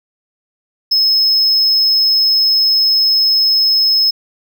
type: tone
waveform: triangle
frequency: 5180 Hz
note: E8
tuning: 31 cents flat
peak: -8 dBFS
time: 0.91-4.11 s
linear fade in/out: 10 ms
effects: none